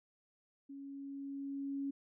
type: tone with level ramp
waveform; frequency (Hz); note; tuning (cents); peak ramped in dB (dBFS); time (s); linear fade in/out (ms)
sine; 277.2; C#4; 0; -46 to -35; 0.69-1.91; 10
effects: none